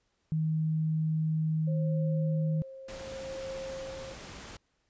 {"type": "tone", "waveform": "sine", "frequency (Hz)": 157.6, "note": "D#3", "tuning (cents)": 23, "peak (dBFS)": -26, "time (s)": [0.32, 2.62], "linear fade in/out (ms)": 0}
{"type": "tone with tremolo", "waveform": "sine", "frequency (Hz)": 533, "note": "C5", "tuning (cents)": 32, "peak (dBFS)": -36, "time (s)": [1.67, 4.14], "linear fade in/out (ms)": 10, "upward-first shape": "sine", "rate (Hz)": 0.67, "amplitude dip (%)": 55}
{"type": "noise", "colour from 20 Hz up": "pink", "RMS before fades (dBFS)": -45, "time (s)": [2.88, 4.57], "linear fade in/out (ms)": 5}
{"effects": ["pink hiss -75 dBFS RMS until 4.89 s", "resampled to 16000 Hz"]}